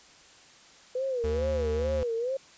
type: tone with vibrato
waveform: sine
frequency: 493.9 Hz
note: B4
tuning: in tune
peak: -27 dBFS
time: 0.95-2.37 s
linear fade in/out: 5 ms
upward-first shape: sine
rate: 2.3 Hz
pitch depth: 150 cents each way
type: tone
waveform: square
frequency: 76 Hz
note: D#2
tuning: 40 cents flat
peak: -31 dBFS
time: 1.24-2.03 s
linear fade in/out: 0 ms
effects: white hiss -54 dBFS RMS until 2.57 s + resampled to 16000 Hz